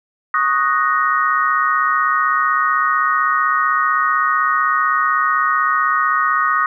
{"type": "chord", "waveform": "sine", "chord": "D# minor seventh", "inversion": "third", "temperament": "equal", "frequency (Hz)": [1108.7, 1244.5, 1480, 1864.7], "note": ["C#6", "D#6", "F#6", "A#6"], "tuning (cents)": [0, 0, 0, 0], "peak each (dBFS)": [-20, -16, -22, -21], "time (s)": [0.34, 6.66], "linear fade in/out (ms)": 2, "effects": []}